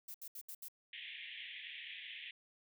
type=noise bursts; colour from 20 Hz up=violet; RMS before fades=-48 dBFS; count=5; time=0.08-0.684 s; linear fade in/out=5 ms; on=64 ms; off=71 ms
type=band-pass noise; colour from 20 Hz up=white; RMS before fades=-49 dBFS; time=0.93-2.31 s; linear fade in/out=2 ms; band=1800 to 3500 Hz; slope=96 dB/octave
effects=none